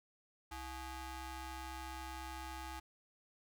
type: ring-modulated tone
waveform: sawtooth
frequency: 392 Hz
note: G4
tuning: in tune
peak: -37 dBFS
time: 0.51-2.8 s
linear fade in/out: 10 ms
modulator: 457 Hz
effects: none